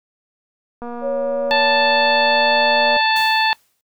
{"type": "click train", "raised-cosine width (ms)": 1, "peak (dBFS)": -18, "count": 514, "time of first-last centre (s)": [0.82, 2.966], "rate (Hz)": 239}
{"type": "tone with pitch glide", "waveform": "sine", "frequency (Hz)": [554.4, 590.8], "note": ["C#5", "D5"], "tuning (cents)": [0, 10], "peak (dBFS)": -18, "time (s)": [1.01, 3.01], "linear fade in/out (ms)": 50, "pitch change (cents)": 110, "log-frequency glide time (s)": [1.15, 2.55]}
{"type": "harmonic tone", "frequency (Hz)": 880, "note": "A5", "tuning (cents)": 0, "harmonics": [1, 2, 3, 4, 5], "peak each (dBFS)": [-17, -20, -22, -23, -24], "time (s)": [1.51, 3.53], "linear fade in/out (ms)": 0}
{"type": "noise with exponential decay", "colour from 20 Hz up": "white", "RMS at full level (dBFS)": -31, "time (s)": [3.16, 3.81], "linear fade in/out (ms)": 1, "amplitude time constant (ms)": 140}
{"effects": ["noise-tail reverb RT60 0.1 s tail -22 dB re dry"]}